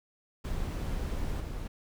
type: noise with level steps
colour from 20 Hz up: brown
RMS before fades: -33 / -37 dBFS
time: 0.44-1.68 s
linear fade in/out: 10 ms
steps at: 1.4 s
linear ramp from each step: 5 ms
effects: none